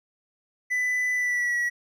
triangle tone with pitch glide, 1995 to 1928.2 Hz, B6 to B6, +17 to -42 cents, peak -21 dBFS, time 0.7-1.7 s, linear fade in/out 20 ms, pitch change -59 cents, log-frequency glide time 1.14-1.56 s, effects none

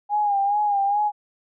sine tone with vibrato, 815 Hz, G#5, 33 cents flat, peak -18 dBFS, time 0.09-1.12 s, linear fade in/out 50 ms, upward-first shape sine, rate 2.4 Hz, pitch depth 54 cents each way, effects none

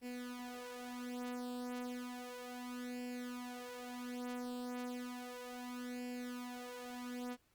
sawtooth tone with flanger, 246.9 Hz, B3, in tune, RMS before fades -45 dBFS, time 0.01-7.37 s, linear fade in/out 50 ms, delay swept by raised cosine 0.4 to 4.3 ms, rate 0.33 Hz, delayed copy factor +0.8, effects pink hiss -75 dBFS RMS until 7.54 s + Opus 24 kbps

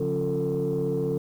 sine tone cluster, 141.8 / 178.6 / 273.1 / 348.2 / 446.5 Hz, C#3 / F3 / C#4 / F4 / A4, +40 / +39 / -26 / -5 / +25 cents, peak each -29 / -31 / -32 / -34 / -25 dBFS, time 0-1.18 s, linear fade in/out 5 ms, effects tanh soft clip ceiling -18 dBFS + 9-bit

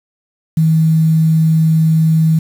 sine tone with quantisation, 159.8 Hz, D#3, 47 cents sharp, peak -8 dBFS, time 0.57-2.39 s, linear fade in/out 5 ms, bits 6, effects none

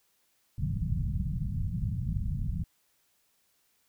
white low-pass noise, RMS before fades -31 dBFS, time 0.58-2.64 s, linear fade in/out 5 ms, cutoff 180 Hz, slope 48 dB/octave, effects white hiss -71 dBFS RMS until 3.88 s

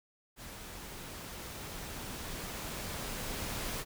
pink noise with level ramp, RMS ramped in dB -47 to -37 dBFS, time 0.36-3.85 s, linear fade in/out 50 ms, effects none

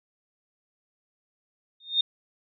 sine tone with exponential growth, 3665 Hz, A#7, 30 cents flat, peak -16 dBFS, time 1.8-2.01 s, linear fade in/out 5 ms, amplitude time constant 44 ms, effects none

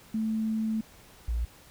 sine tone pair in turn, 220 / 58.07 Hz, A3 / A#1, 0 / -6 cents, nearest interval octave + major seventh, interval 2306 cents, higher first, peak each -26 / -26 dBFS, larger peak neither, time 0.14-0.81 / 1.28-1.45 s, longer first, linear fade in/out 5 ms, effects pink hiss -54 dBFS RMS until 1.7 s

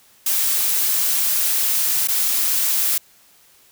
blue noise with dropouts, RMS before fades -19 dBFS, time 0.26-2.98 s, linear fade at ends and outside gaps 5 ms, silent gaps 2.074-2.084 s, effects white hiss -53 dBFS RMS until 3.71 s

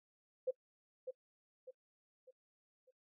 sine tone with echo, 514 Hz, C5, 31 cents flat, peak -32 dBFS, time 0.47-0.51 s, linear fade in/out 10 ms, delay 600 ms, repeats 4, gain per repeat -8 dB, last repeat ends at 2.91 s, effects noise-tail reverb RT60 0.1 s tail -23 dB re dry

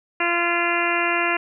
harmonic tone, 344.4 Hz, F4, 24 cents flat, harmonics 1 / 2 / 3 / 4 / 5 / 6 / 7 / 8, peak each -27 / -27 / -27 / -27 / -27 / -27 / -27 / -27 dBFS, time 0.2-1.37 s, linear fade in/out 5 ms, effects none

